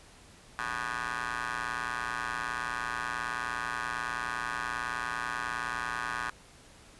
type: ring-modulated tone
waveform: 15% pulse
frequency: 118.7 Hz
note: A#2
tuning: 32 cents sharp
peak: -23 dBFS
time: 0.59-6.3 s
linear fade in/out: 0 ms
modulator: 1350 Hz
effects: pink hiss -55 dBFS RMS until 6.99 s + resampled to 24000 Hz